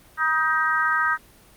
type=harmonic tone with a mistuned harmonic; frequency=314.3 Hz; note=D#4; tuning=18 cents sharp; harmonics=3 / 4 / 5 / 6; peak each=-29 / -22 / -22 / -27 dBFS; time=0.17-1.18 s; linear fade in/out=50 ms; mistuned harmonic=3; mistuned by=+21 cents; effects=pink hiss -52 dBFS RMS until 1.56 s + Opus 32 kbps